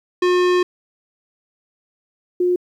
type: tone pair in turn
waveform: square / sine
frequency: 360 / 358 Hz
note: F#4 / F4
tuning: -47 / +43 cents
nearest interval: unison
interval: 10 cents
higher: first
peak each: -14 dBFS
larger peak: neither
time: 0.22-0.63 / 2.4-2.56 s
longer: first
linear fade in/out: 5 ms
effects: low-pass 4000 Hz 12 dB/octave + 9-bit